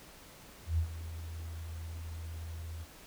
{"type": "tone with ADSR envelope", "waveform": "sine", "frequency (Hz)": 82, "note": "E2", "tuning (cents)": -9, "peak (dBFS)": -25, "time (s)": [0.66, 2.86], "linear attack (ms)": 120, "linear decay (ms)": 88, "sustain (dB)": -14, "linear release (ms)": 39, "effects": ["pink hiss -54 dBFS RMS until 3.06 s"]}